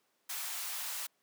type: high-pass noise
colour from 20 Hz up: white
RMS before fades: -39 dBFS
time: 0.29-1.07 s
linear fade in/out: 10 ms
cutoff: 710 Hz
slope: 24 dB/octave
effects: pink hiss -75 dBFS RMS until 1.22 s + high-pass 300 Hz 12 dB/octave